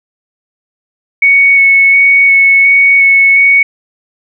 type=tone with vibrato; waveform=sine; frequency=2217 Hz; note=C#7; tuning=in tune; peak=-3 dBFS; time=1.22-3.63 s; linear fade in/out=5 ms; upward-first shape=square; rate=1.4 Hz; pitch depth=9 cents each way; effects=none